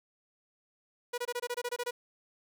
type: tone bursts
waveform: sawtooth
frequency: 485.7 Hz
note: B4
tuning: 29 cents flat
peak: -28 dBFS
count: 11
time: 1.13-1.91 s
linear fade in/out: 10 ms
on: 50 ms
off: 23 ms
effects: 11-bit